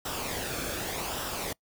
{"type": "noise with flanger", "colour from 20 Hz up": "pink", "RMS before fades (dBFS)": -34, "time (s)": [0.05, 1.53], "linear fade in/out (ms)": 5, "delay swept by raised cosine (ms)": [0.45, 1.04], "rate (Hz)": 0.86, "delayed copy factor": -0.5, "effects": ["noise-tail reverb RT60 0.1 s tail -24 dB re dry"]}